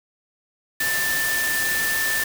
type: tone in noise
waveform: sine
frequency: 1773 Hz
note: A6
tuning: 13 cents sharp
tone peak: -22 dBFS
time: 0.8-2.24 s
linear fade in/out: 5 ms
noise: white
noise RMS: -26 dBFS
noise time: 0.8-2.24 s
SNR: +1 dB
effects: none